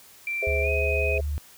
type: tone with pitch glide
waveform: sine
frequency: 2352 to 2506 Hz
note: D7 to D#7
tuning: +2 to +12 cents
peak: -26 dBFS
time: 0.27-1.18 s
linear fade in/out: 2 ms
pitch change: +110 cents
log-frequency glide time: 0.62-0.69 s
type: chord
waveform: sine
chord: Ab augmented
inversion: none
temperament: just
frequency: 415.3 / 519.1 / 648.9 Hz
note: Ab4 / C5 / E5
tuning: 0 / -14 / -27 cents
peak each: -30 / -30 / -30 dBFS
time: 0.42-1.21 s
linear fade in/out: 10 ms
type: tone with vibrato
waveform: sine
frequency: 73.4 Hz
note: D2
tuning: in tune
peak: -25 dBFS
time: 0.47-1.38 s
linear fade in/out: 0 ms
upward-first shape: square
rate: 14 Hz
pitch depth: 10 cents each way
effects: white hiss -51 dBFS RMS until 1.57 s